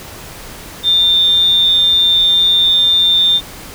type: tone with amplitude modulation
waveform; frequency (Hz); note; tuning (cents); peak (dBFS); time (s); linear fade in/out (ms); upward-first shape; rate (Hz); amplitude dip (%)
sine; 3601; A7; +39; -6; 0.83-3.41; 50; sine; 176; 45
effects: pink hiss -32 dBFS RMS until 3.74 s